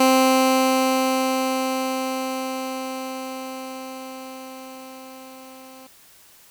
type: tone with level ramp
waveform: 15% pulse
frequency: 261.6 Hz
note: C4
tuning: in tune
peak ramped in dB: -7 to -36 dBFS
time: 0-5.87 s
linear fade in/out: 5 ms
effects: white hiss -51 dBFS RMS until 6.5 s